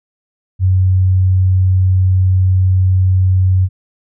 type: tone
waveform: sine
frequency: 93.2 Hz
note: F#2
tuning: 13 cents sharp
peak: -8 dBFS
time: 0.59-3.69 s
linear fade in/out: 50 ms
effects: none